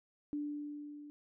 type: tone with level ramp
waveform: sine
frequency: 293.7 Hz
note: D4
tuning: in tune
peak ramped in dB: -34 to -48 dBFS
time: 0.33-1.1 s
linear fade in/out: 0 ms
effects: none